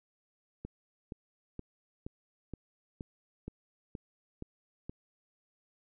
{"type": "click train", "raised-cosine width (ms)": 3, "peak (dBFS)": -27, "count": 10, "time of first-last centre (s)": [0.65, 4.895], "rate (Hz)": 2.12, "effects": []}